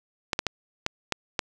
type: clicks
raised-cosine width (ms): 0.2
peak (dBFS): -7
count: 6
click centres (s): 0.332 / 0.391 / 0.467 / 0.864 / 1.123 / 1.392
effects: none